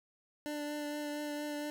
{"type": "tone with vibrato", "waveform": "25% pulse", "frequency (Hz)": 295.6, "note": "D4", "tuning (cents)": 11, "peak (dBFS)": -33, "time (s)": [0.46, 1.7], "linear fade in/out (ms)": 0, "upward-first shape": "triangle", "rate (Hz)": 4.3, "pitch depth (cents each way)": 16, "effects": []}